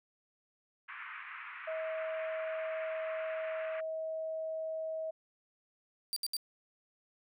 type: band-pass noise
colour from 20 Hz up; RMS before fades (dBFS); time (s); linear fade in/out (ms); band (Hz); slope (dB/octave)
pink; -46; 0.88-3.81; 10; 1100 to 2500; 48
type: tone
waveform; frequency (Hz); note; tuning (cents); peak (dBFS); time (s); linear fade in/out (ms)
sine; 639; D#5; +46; -35; 1.67-5.11; 10
type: tone bursts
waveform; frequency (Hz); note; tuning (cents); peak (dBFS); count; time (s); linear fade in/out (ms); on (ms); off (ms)
sawtooth; 4699; D8; 0; -30; 3; 6.13-6.367; 0; 33; 69
effects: none